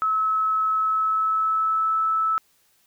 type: tone with pitch glide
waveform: sine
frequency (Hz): 1294 to 1309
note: E6 to E6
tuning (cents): -32 to -13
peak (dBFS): -19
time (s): 0.02-2.38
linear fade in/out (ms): 0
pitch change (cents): +19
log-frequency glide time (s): 0.76-1.96
effects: white hiss -63 dBFS RMS until 2.86 s